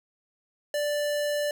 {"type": "tone", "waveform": "square", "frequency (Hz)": 587.3, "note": "D5", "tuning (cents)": 0, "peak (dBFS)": -26, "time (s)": [0.74, 1.51], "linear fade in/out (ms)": 2, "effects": []}